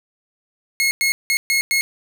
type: tone bursts at uneven times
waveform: sawtooth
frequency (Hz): 2168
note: C#7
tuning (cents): -39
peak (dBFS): -12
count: 5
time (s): 0.8-0.91 / 1.01-1.12 / 1.3-1.37 / 1.5-1.61 / 1.71-1.81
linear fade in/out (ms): 0
effects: none